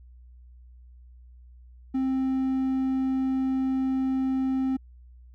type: tone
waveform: triangle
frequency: 263.4 Hz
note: C4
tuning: 12 cents sharp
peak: -21 dBFS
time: 1.94-4.77 s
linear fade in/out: 10 ms
effects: added 61 Hz sine -47 dBFS peak until 5.34 s